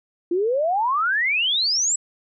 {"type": "exponential sweep", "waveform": "sine", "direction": "up", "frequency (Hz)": [334.4, 7900], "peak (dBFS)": -18, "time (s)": [0.31, 1.96], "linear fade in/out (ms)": 5, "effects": []}